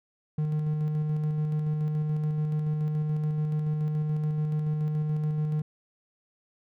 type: tone with tremolo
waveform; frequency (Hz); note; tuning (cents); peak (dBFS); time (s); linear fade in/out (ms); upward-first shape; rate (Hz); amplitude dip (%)
triangle; 152.5; D#3; -34; -22; 0.38-5.62; 5; square; 7; 25
effects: none